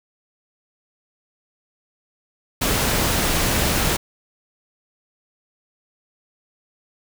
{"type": "noise", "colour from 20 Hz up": "pink", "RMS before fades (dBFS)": -20, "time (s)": [2.61, 3.97], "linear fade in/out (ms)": 10, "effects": []}